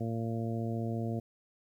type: harmonic tone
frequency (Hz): 114.4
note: A#2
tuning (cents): -32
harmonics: 1 / 2 / 3 / 4 / 5 / 6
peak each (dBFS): -34 / -36 / -41 / -43 / -45 / -44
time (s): 0-1.2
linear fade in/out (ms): 10
effects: 11-bit